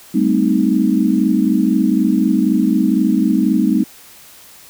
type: chord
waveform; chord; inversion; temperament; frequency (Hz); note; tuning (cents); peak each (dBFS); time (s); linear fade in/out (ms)
sine; A half-diminished seventh; third; equal with one note detuned; 196 / 220 / 258.2 / 311.1; G3 / A3 / C4 / Eb4; 0 / 0 / -23 / 0; -17; 0.14-3.84; 10
effects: white hiss -42 dBFS RMS until 4.69 s